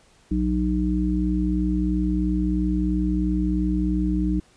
harmonic tone, 61.5 Hz, B1, 7 cents flat, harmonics 1 / 3 / 5, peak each -24 / -24 / -24 dBFS, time 0.31-4.4 s, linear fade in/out 5 ms, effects pink hiss -57 dBFS RMS until 4.56 s + resampled to 22050 Hz

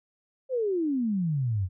sine exponential sweep, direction down, 539 to 87.31 Hz, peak -24 dBFS, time 0.49-1.69 s, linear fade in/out 50 ms, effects none

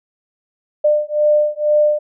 sine beating tone pair, 598 / 600.1 Hz, D5 / D5, +31 / +37 cents, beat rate 2.1 Hz, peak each -15 dBFS, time 0.84-1.99 s, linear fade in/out 10 ms, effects none

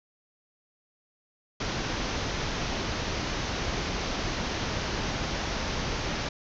pink low-pass noise, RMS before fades -31 dBFS, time 1.6-6.29 s, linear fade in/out 5 ms, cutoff 6400 Hz, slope 96 dB/octave, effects none

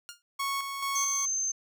10% pulse tone with exponential decay, 1413 Hz, F6, 20 cents sharp, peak -29 dBFS, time 0.09-0.22 s, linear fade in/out 0 ms, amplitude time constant 28 ms
sawtooth tone with tremolo, 1105 Hz, C#6, 6 cents flat, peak -25 dBFS, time 0.39-1.26 s, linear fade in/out 10 ms, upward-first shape square, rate 2.3 Hz, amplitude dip 45%
sine tone, 6272 Hz, G8, in tune, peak -27 dBFS, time 0.95-1.52 s, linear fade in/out 10 ms
effects none

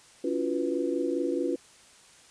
sine tone cluster, 281.3 / 339.5 / 364.2 / 493.1 Hz, C#4 / F4 / F#4 / B4, +26 / -49 / -27 / -3 cents, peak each -31 / -30 / -33 / -32 dBFS, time 0.24-1.56 s, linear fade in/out 5 ms, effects white hiss -55 dBFS RMS until 2.3 s + resampled to 22050 Hz

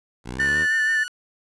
10% pulse exponential sweep, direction up, 58.5 to 82.41 Hz, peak -22 dBFS, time 0.24-0.67 s, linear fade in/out 50 ms
sine tone with vibrato, 1777 Hz, A6, 17 cents sharp, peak -18 dBFS, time 0.39-1.04 s, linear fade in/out 10 ms, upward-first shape sine, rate 6.2 Hz, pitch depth 27 cents each way
sawtooth tone, 1469 Hz, F#6, 13 cents flat, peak -27 dBFS, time 0.4-1.08 s, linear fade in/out 0 ms
effects resampled to 22050 Hz + 9-bit

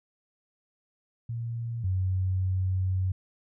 sine tone pair in turn, 116.54 / 93.38 Hz, A#2 / F#2, 0 / +16 cents, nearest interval major third, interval 384 cents, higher first, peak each -30 / -24 dBFS, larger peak second, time 1.29-1.84 / 1.84-3.12 s, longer second, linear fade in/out 5 ms, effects none

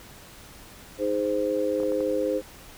sine chord, Ab major, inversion second, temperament just, 311.5 / 415.3 / 519.1 Hz, Eb4 / Ab4 / C5, +2 / 0 / -14 cents, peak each -29 / -29 / -25 dBFS, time 0.98-2.42 s, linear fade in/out 50 ms
clicks, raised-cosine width 1 ms, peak -25 dBFS, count 4, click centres 1.802 / 1.833 / 1.92 / 2.006 s
effects pink hiss -47 dBFS RMS until 2.77 s

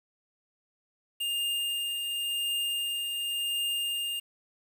square tone with tremolo, 2815 Hz, F7, 13 cents sharp, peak -28 dBFS, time 1.2-4.2 s, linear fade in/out 10 ms, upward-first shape triangle, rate 0.92 Hz, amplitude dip 35%, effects 9-bit

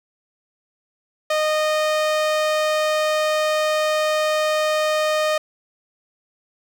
sawtooth tone with low-pass filter, 616 Hz, D#5, 17 cents flat, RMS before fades -20 dBFS, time 1.3-5.38 s, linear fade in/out 5 ms, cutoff 8100 Hz, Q 0.53, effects 7-bit

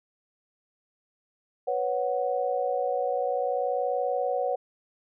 sine chord, B suspended second, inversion none, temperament equal, 493.9 / 554.4 / 740 Hz, B4 / C#5 / F#5, 0 / 0 / 0 cents, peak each -29 dBFS, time 1.67-4.56 s, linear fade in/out 10 ms, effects none

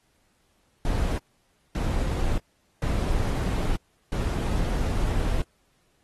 brown noise bursts at uneven times, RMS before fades -25 dBFS, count 4, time 0.85-1.18 / 1.75-2.38 / 2.82-3.76 / 4.12-5.42 s, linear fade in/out 2 ms, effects pink hiss -68 dBFS RMS until 6.03 s + AAC 32 kbps

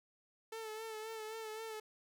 sawtooth tone with vibrato, 440 Hz, A4, in tune, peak -39 dBFS, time 0.52-1.8 s, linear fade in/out 5 ms, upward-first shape sine, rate 3.8 Hz, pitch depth 38 cents each way, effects none

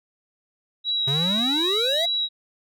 sine tone with vibrato, 3875 Hz, B7, 34 cents flat, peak -21 dBFS, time 0.84-2.29 s, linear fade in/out 50 ms, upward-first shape sine, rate 3.3 Hz, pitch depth 13 cents each way
square exponential sweep, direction up, 130.81 to 703 Hz, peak -25 dBFS, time 1.07-2.06 s, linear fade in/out 10 ms
effects none

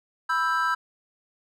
triangle chord, E minor, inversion second, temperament just, 988.9 / 1318.5 / 1582.2 Hz, B5 / E6 / G6, +2 / 0 / +16 cents, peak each -26 / -23 / -25 dBFS, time 0.29-0.75 s, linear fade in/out 10 ms, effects none

